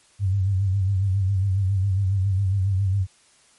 sine tone with vibrato, 96.7 Hz, G2, 23 cents flat, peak -18 dBFS, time 0.19-3.07 s, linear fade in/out 50 ms, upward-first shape sine, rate 7.3 Hz, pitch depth 74 cents each way, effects white hiss -57 dBFS RMS until 3.58 s + MP3 48 kbps

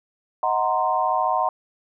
sine chord, C half-diminished seventh, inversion first, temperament equal with one note detuned, 626.9 / 740 / 932.3 / 1046.5 Hz, Eb5 / Gb5 / Bb5 / C6, +13 / 0 / 0 / 0 cents, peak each -27 / -23 / -24 / -24 dBFS, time 0.43-1.49 s, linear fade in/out 2 ms, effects none

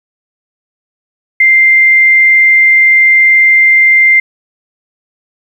sine tone, 2093 Hz, C7, in tune, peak -3 dBFS, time 1.4-4.2 s, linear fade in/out 5 ms, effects 7-bit

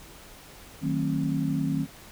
sine chord, D# diminished seventh, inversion none, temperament just, 155.56 / 186.68 / 224 / 268.8 Hz, D#3 / F#3 / A3 / C4, 0 / +16 / +31 / +47 cents, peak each -28 / -32 / -33 / -28 dBFS, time 0.81-1.87 s, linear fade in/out 50 ms, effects pink hiss -48 dBFS RMS until 2.11 s

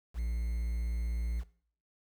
triangle tone with quantisation, 57.9 Hz, A#1, 11 cents flat, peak -29 dBFS, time 0.14-1.44 s, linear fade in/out 50 ms, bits 9, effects noise-tail reverb RT60 0.5 s tail -18 dB re dry

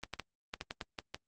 clicks, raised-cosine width 0.2 ms, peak -20 dBFS, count 9, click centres 0.036 / 0.137 / 0.197 / 0.539 / 0.611 / 0.709 / 0.812 / 0.988 / 1.145 s, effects Opus 24 kbps

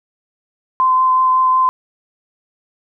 sine tone with vibrato, 1032 Hz, C6, 24 cents flat, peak -10 dBFS, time 0.8-1.69 s, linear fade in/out 0 ms, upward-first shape triangle, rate 5.4 Hz, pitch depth 12 cents each way, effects none

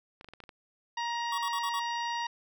clicks, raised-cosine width 0.3 ms, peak -31 dBFS, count 7, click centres 0.211 / 0.245 / 0.287 / 0.336 / 0.403 / 0.438 / 0.492 s
harmonic tone, 942 Hz, A#5, 18 cents sharp, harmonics 1 / 2 / 3 / 4 / 5 / 6, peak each -32 / -38 / -42 / -44 / -46 / -48 dBFS, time 0.97-2.27 s, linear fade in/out 5 ms
square tone bursts, 1123 Hz, C#6, 22 cents sharp, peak -33 dBFS, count 5, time 1.32-1.797 s, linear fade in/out 5 ms, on 61 ms, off 43 ms
effects none

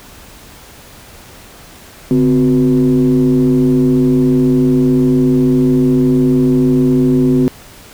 sine tone with frequency modulation, 257 Hz, C4, 31 cents flat, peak -7 dBFS, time 2.11-7.48 s, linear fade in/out 0 ms, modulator 114 Hz, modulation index 0.89, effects tanh soft clip ceiling -3 dBFS + pink hiss -38 dBFS RMS until 7.93 s

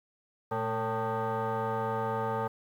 sine tone with frequency modulation, 220 Hz, A3, in tune, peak -27 dBFS, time 0.51-2.48 s, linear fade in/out 10 ms, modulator 336 Hz, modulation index 3, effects tanh soft clip ceiling -25 dBFS + 10-bit

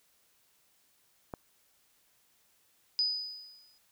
click, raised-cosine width 1 ms, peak -24 dBFS, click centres 1.338 s
sine tone with exponential decay, 4978 Hz, D#8, in tune, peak -24 dBFS, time 2.99-3.78 s, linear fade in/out 0 ms, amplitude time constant 170 ms
effects white hiss -69 dBFS RMS until 3.91 s

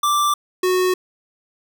square tone pair in turn, 1174.7 / 367.6 Hz, D6 / F#4, 0 / -11 cents, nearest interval octave + minor sixth, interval 2011 cents, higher first, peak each -16 dBFS, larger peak neither, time 0.03-0.34 / 0.63-0.94 s, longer neither, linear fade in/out 5 ms, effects none

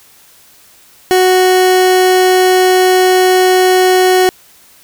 30% pulse tone, 369.6 Hz, F#4, 2 cents flat, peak -4 dBFS, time 1.11-4.29 s, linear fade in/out 0 ms, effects white hiss -44 dBFS RMS until 4.83 s

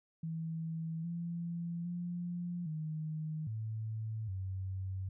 sine tone with pitch steps, 162.5 / 170.3 / 175 / 155.9 / 110 / 94.8 Hz, E3 / F3 / F3 / D#3 / A2 / F#2, -24 / -43 / +4 / +4 / 0 / +43 cents, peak -36 dBFS, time 0.23-5.09 s, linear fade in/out 5 ms, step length 810 ms, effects none

